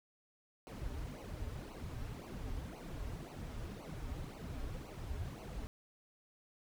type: noise with flanger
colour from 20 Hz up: brown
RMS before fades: -44 dBFS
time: 0.67-5.67 s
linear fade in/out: 0 ms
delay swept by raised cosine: 0.56 to 6.06 ms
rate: 1.9 Hz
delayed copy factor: -0.85
effects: none